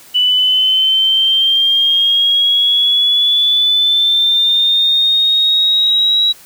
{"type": "linear sweep", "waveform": "sine", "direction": "up", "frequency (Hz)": [2970, 3882], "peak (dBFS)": -9, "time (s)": [0.14, 6.33], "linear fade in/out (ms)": 20, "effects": ["white hiss -41 dBFS RMS until 6.45 s"]}